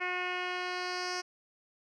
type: tone with low-pass filter sweep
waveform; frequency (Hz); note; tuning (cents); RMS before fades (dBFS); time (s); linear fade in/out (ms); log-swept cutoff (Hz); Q
10% pulse; 361.7; F#4; -39; -35; 0-1.22; 20; 2300 to 5600; 3
effects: none